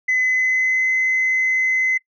sine tone with pitch glide, 2023 to 2044 Hz, B6 to C7, +41 to -41 cents, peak -14 dBFS, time 0.08-1.98 s, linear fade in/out 10 ms, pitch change +18 cents, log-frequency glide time 0.21-0.9 s, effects noise-tail reverb RT60 0.1 s tail -24 dB re dry + tanh soft clip ceiling -12 dBFS

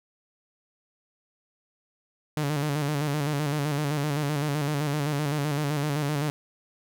sawtooth tone with vibrato, 146.6 Hz, D3, 3 cents flat, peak -21 dBFS, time 2.37-6.3 s, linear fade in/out 0 ms, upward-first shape square, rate 7.8 Hz, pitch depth 62 cents each way, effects none

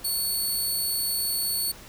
10% pulse tone, 4435 Hz, C#8, in tune, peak -18 dBFS, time 0.04-1.72 s, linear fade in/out 10 ms, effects pink hiss -46 dBFS RMS until 1.88 s

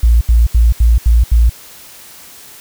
sine tone bursts, 57.6 Hz, A#1, 20 cents flat, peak -5 dBFS, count 6, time 0.03-1.495 s, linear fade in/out 5 ms, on 180 ms, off 77 ms, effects white hiss -37 dBFS RMS until 2.6 s

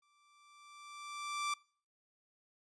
sawtooth tone with exponential growth, 1172 Hz, D6, 4 cents flat, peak -29 dBFS, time 0.02-1.54 s, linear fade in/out 5 ms, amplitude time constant 330 ms, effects noise-tail reverb RT60 0.5 s tail -25 dB re dry + resampled to 22050 Hz

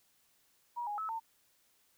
sine tone with pitch steps, 956 / 828 / 1299 / 902 Hz, A#5 / G#5 / E6 / A5, +43 / -5 / -26 / +43 cents, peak -35 dBFS, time 0.76-1.2 s, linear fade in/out 20 ms, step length 110 ms, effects white hiss -71 dBFS RMS until 1.97 s

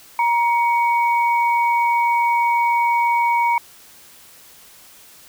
sine tone pair together, 943.1 / 2243 Hz, A#5 / C#7, +20 / +20 cents, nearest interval octave + minor third, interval 1500 cents, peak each -15 / -23 dBFS, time 0.19-3.58 s, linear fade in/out 2 ms, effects white hiss -46 dBFS RMS until 5.28 s

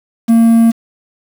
triangle tone with quantisation, 228.9 Hz, A#3, 31 cents flat, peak -3 dBFS, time 0.28-0.72 s, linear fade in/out 20 ms, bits 5, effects none

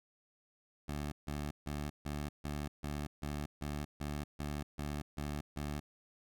15% pulse tone bursts, 73.42 Hz, D2, in tune, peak -31 dBFS, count 13, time 0.88-5.8 s, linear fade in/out 10 ms, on 240 ms, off 150 ms, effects none

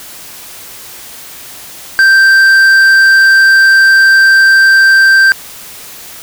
triangle tone with tanh clipping, 1568 Hz, G6, in tune, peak -4 dBFS, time 1.99-5.32 s, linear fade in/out 0 ms, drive 11 dB, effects white hiss -30 dBFS RMS until 6.22 s

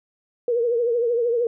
sine tone with vibrato, 472.9 Hz, A#4, 25 cents sharp, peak -18 dBFS, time 0.48-1.47 s, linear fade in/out 2 ms, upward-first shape triangle, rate 13 Hz, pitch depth 84 cents each way, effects none

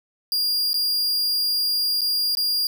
45% pulse tone with dropouts, 4816 Hz, D8, 43 cents sharp, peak -19 dBFS, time 0.32-2.67 s, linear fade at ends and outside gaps 1 ms, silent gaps 0.732-0.742 / 2.009-2.016 / 2.351-2.371 s, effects none

